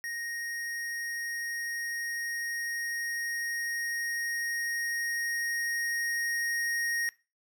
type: tone with level ramp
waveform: square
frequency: 1868 Hz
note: A#6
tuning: 3 cents sharp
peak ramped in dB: -35 to -29 dBFS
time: 0.04-7.09 s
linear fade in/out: 0 ms
effects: noise-tail reverb RT60 0.3 s tail -20 dB re dry